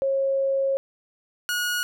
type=tone pair in turn; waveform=sine / sawtooth; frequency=543 / 1449.6 Hz; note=C#5 / F#6; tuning=-36 / -36 cents; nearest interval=octave + perfect fourth; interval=1700 cents; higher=second; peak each=-20 dBFS; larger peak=neither; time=0.02-0.77 / 1.49-1.83 s; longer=first; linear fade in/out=0 ms; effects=none